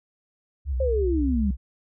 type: tone with vibrato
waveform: sine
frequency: 66.3 Hz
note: C2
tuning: 23 cents sharp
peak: -23 dBFS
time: 0.65-1.57 s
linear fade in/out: 50 ms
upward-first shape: square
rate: 6.4 Hz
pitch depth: 100 cents each way
type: exponential sweep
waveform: sine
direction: down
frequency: 545 to 190 Hz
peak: -22 dBFS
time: 0.8-1.51 s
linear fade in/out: 5 ms
effects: none